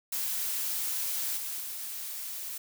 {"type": "noise with level steps", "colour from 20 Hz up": "blue", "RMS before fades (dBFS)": [-32, -36, -38], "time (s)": [0.12, 2.58], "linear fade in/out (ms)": 5, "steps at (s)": [1.37, 1.6], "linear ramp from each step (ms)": 5, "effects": []}